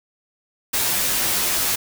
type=noise with comb filter; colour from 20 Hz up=white; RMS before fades=-21 dBFS; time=0.73-1.76 s; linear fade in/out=10 ms; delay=13 ms; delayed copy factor=-0.85; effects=none